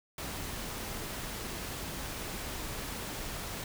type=noise; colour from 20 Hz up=pink; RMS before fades=-39 dBFS; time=0.18-3.64 s; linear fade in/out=2 ms; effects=none